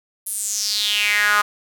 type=tone with high-pass filter sweep; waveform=sawtooth; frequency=207.7 Hz; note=G#3; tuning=in tune; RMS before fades=-20 dBFS; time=0.26-1.42 s; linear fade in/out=10 ms; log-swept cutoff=11000 to 1200 Hz; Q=5.1; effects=none